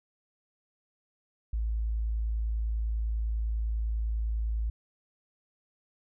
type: tone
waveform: sine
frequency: 55 Hz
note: A1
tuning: in tune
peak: -27 dBFS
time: 1.53-4.7 s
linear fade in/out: 5 ms
effects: none